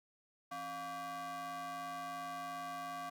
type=ring-modulated tone; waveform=square; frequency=218.4 Hz; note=A3; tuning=13 cents flat; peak=-39 dBFS; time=0.51-3.1 s; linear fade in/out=10 ms; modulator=925 Hz; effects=13-bit